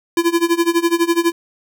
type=tone with tremolo; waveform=square; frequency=338.6 Hz; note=E4; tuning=46 cents sharp; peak=-11 dBFS; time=0.17-1.32 s; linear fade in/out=2 ms; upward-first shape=sine; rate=12 Hz; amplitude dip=90%; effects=none